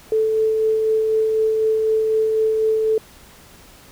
sine tone with tremolo, 438.7 Hz, A4, 5 cents flat, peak -14 dBFS, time 0.12-2.98 s, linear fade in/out 2 ms, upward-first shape sine, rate 4 Hz, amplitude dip 25%, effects pink hiss -46 dBFS RMS until 3.91 s

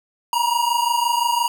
square tone pair together, 937 / 962.8 Hz, A#5 / B5, +9 / -44 cents, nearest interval unison, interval 47 cents, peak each -21 dBFS, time 0.33-1.48 s, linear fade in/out 2 ms, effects none

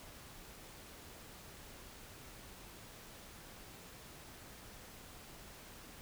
silence, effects pink hiss -54 dBFS RMS until 6.01 s

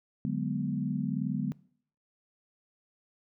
sine chord, G# half-diminished seventh, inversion second, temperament equal, 146.83 / 185 / 207.7 / 246.9 Hz, D3 / F#3 / G#3 / B3, 0 / 0 / 0 / 0 cents, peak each -34 dBFS, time 0.25-1.52 s, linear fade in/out 0 ms, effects noise-tail reverb RT60 0.6 s tail -23 dB re dry

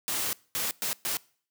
white noise bursts at uneven times, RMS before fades -30 dBFS, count 4, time 0.08-0.33 / 0.55-0.71 / 0.82-0.93 / 1.05-1.17 s, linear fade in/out 0 ms, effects noise-tail reverb RT60 0.5 s tail -24 dB re dry + high-pass 100 Hz 12 dB/octave

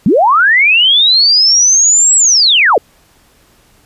sine linear two-way sweep, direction up then down, 155.56 to 7820 to 368.3 Hz, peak -5 dBFS, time 0.06-2.78 s, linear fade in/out 2 ms, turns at 2.16 s, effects pink hiss -49 dBFS RMS until 3.85 s + resampled to 32000 Hz

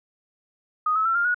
sine tone with pitch steps, 1244.5 / 1294.4 / 1346.2 / 1400.1 / 1456.2 Hz, D#6 / E6 / E6 / F6 / F#6, 0 / -32 / +36 / +4 / -28 cents, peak -19 dBFS, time 0.86-1.345 s, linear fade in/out 5 ms, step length 97 ms, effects none

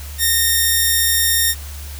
5% pulse tone, 1837 Hz, A#6, 26 cents flat, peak -3 dBFS, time 0.18-1.55 s, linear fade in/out 50 ms, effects added 72 Hz sine -29 dBFS peak until 1.99 s + white hiss -37 dBFS RMS until 1.99 s

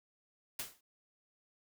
white noise with exponential decay, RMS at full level -36 dBFS, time 0.59-0.81 s, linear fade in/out 5 ms, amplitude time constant 46 ms, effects none

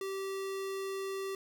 square tone, 387.9 Hz, G4, 18 cents flat, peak -36 dBFS, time 0.01-1.35 s, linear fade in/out 2 ms, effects none

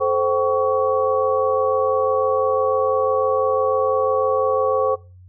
sine tone cluster, 436 / 522 / 767 / 1123 Hz, A4 / C5 / G5 / C#6, -16 / -4 / -38 / +22 cents, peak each -22 / -19 / -27 / -22 dBFS, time 0-4.96 s, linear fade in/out 20 ms, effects noise-tail reverb RT60 0.3 s tail -20 dB re dry + added 91 Hz sine -42 dBFS peak until 5.28 s

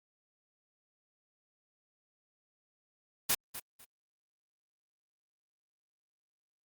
white noise with echo, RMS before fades -28 dBFS, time 3.29-3.35 s, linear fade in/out 10 ms, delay 250 ms, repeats 2, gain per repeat -13 dB, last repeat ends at 3.85 s, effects Opus 48 kbps

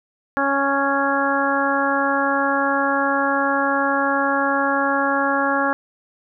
harmonic tone, 277.2 Hz, C#4, in tune, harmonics 1 / 2 / 3 / 4 / 5 / 6, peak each -24 / -24 / -24 / -24 / -24 / -24 dBFS, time 0.37-5.73 s, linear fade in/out 0 ms, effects none

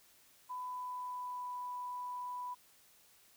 sine tone with pitch glide, 1000 to 989.7 Hz, B5 to B5, +21 to +3 cents, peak -39 dBFS, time 0.49-2.55 s, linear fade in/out 20 ms, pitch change -18 cents, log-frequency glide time 0.66-1.59 s, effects white hiss -65 dBFS RMS until 3.36 s

